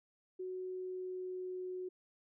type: tone with pitch glide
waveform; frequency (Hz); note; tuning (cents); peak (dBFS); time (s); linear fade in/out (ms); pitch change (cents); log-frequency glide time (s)
sine; 370 to 367.2; F#4 to F#4; 0 to -13; -39; 0.39-1.89; 10; -13; 0.67-1.64
effects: none